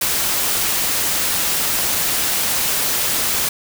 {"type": "noise", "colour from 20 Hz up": "white", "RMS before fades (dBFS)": -19, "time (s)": [0.01, 3.49], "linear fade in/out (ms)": 5, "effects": []}